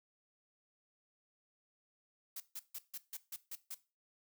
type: noise bursts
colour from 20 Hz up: blue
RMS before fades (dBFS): -44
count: 8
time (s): 2.36-3.746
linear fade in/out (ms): 5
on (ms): 42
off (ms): 150
effects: noise-tail reverb RT60 0.3 s tail -17 dB re dry